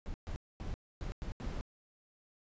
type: noise bursts at uneven times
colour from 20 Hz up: brown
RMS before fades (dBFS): -39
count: 6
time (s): 0.06-0.14 / 0.27-0.36 / 0.6-0.74 / 1.01-1.12 / 1.22-1.32 / 1.4-1.61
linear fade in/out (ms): 0
effects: resampled to 16000 Hz